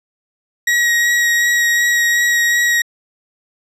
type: tone with vibrato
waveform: 40% pulse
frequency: 1900 Hz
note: A#6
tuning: 33 cents sharp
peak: -11 dBFS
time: 0.67-2.82 s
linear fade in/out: 5 ms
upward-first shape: sine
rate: 2.7 Hz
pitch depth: 11 cents each way
effects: low-pass 12000 Hz 12 dB/octave